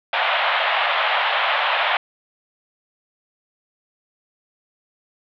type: band-pass noise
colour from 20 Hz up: pink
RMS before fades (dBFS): -20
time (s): 0.13-1.97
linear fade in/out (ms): 2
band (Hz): 610 to 3500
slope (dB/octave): 48
effects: none